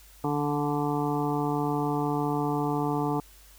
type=harmonic tone with a mistuned harmonic; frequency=146 Hz; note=D3; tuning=10 cents flat; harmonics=1 / 2 / 3 / 5 / 6 / 7 / 8; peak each=-31 / -29 / -32 / -34 / -33 / -38 / -38 dBFS; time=0.24-3.2 s; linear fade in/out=2 ms; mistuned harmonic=1; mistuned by=+18 cents; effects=added 50 Hz sine -53 dBFS peak until 3.58 s + white hiss -55 dBFS RMS until 3.58 s